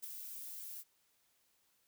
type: noise with ADSR envelope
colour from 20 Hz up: violet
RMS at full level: -41 dBFS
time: 0.02-0.84 s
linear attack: 23 ms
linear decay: 5 ms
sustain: -6 dB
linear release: 45 ms
effects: white hiss -75 dBFS RMS until 1.87 s